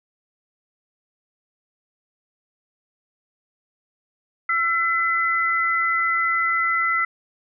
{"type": "tone pair together", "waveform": "sine", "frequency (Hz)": [1347, 2018], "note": ["E6", "B6"], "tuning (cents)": [37, 37], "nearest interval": "perfect fifth", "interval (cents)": 700, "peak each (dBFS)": -21, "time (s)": [4.49, 7.05], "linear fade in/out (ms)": 5, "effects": []}